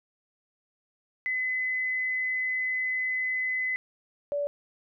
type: tone pair in turn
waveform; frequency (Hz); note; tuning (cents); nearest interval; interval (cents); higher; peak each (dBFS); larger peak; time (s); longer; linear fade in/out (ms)
sine; 2023 / 576.4; B6 / D5; +41 / -33; octave + minor seventh; 2174; first; -26; neither; 1.26-3.76 / 4.32-4.47; first; 0
effects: none